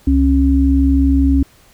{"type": "tone pair together", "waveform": "sine", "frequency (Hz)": [68, 273.1], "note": ["C#2", "C#4"], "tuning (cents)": [-33, -26], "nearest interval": "2 octaves", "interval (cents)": 2407, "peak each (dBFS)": -12, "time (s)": [0.07, 1.43], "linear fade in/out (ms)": 5, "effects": ["pink hiss -49 dBFS RMS until 1.73 s"]}